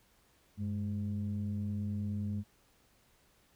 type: tone pair together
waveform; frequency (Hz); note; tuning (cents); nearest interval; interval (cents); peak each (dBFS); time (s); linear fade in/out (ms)
sine; 98 / 207.7; G2 / G#3; 0 / 0; octave + minor second; 1300; -34 / -35; 0.57-2.44; 50
effects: tanh soft clip ceiling -28 dBFS + pink hiss -68 dBFS RMS until 3.55 s